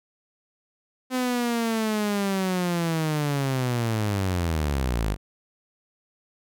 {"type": "linear sweep", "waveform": "sawtooth", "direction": "down", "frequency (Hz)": [257.3, 47.8], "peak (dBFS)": -19, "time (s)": [1.1, 5.17], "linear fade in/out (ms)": 50, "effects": []}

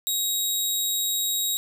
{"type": "tone with amplitude modulation", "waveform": "15% pulse", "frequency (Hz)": 3800, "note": "A#7", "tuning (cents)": 33, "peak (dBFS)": -15, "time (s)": [0.07, 1.57], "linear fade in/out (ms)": 0, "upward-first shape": "sine", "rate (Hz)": 186, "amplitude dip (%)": 25, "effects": []}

